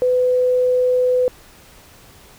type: tone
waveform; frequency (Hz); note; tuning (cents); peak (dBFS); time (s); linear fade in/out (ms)
sine; 502; B4; +28; -13; 0.02-1.28; 0
effects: pink hiss -46 dBFS RMS until 2.38 s